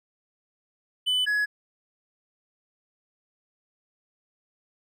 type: tone pair in turn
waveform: triangle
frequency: 3000 / 1683.7 Hz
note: F#7 / G#6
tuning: +23 / +23 cents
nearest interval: minor seventh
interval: 1000 cents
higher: first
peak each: -20 dBFS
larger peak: neither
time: 1.06-1.26 / 1.26-1.46 s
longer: neither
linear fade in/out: 20 ms
effects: none